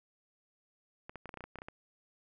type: clicks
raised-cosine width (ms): 0.5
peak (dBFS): -29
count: 12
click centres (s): 1.095 / 1.157 / 1.257 / 1.292 / 1.341 / 1.373 / 1.407 / 1.44 / 1.557 / 1.587 / 1.619 / 1.685
effects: none